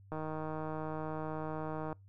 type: click train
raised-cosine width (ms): 1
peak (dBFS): -26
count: 283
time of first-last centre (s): 0.12-1.928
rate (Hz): 156
effects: noise-tail reverb RT60 0.2 s tail -26 dB re dry + added 98 Hz sine -55 dBFS peak until 2.08 s